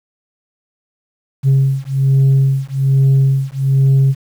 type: beating tone pair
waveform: sine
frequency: 134.9 / 136.1 Hz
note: C#3 / C#3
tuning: -47 / -31 cents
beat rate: 1.2 Hz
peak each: -11 dBFS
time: 1.43-4.15 s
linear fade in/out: 50 ms
effects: tanh soft clip ceiling -6 dBFS + 7-bit